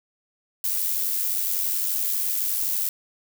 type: noise with amplitude modulation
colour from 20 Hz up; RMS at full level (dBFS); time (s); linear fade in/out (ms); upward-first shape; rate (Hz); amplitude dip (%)
violet; -23; 0.64-2.89; 2; sine; 91.8; 45
effects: none